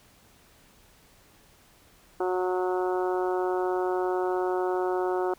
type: harmonic tone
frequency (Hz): 183.1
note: F#3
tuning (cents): -18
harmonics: 2 / 3 / 4 / 5 / 6 / 7 / 8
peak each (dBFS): -26 / -35 / -32 / -35 / -41 / -39 / -43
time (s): 2.2-5.34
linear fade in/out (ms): 5
effects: pink hiss -58 dBFS RMS until 5.38 s